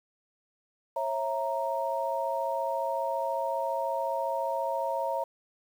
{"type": "chord", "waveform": "sine", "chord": "A# diminished", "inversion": "first", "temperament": "equal with one note detuned", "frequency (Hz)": [544.8, 659.3, 932.3], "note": ["C#5", "E5", "A#5"], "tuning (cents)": [-30, 0, 0], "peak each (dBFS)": [-32, -33, -31], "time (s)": [0.96, 5.24], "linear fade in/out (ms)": 5, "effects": ["9-bit"]}